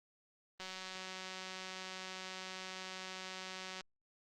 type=click train; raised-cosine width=0.2 ms; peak=-28 dBFS; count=601; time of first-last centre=0.6-3.809 s; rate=187 Hz; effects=Opus 24 kbps